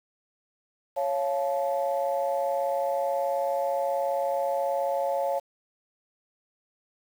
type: chord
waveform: sine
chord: Db augmented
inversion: none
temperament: just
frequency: 554.4 / 693 / 866.2 Hz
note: Db5 / F5 / A5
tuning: 0 / -14 / -27 cents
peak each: -26 / -29 / -31 dBFS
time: 0.96-5.4 s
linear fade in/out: 20 ms
effects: tanh soft clip ceiling -16 dBFS + 8-bit